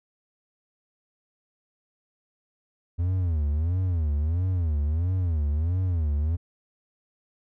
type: tone with vibrato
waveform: triangle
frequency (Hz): 82.41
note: E2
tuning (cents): 0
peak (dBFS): -20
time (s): 2.98-6.37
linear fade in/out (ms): 20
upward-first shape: sine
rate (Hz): 1.5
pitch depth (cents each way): 220
effects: none